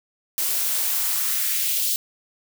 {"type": "noise with high-pass filter sweep", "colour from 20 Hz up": "blue", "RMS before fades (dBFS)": -23, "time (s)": [0.38, 1.96], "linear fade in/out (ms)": 0, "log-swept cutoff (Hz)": [270, 3900], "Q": 1.5, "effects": []}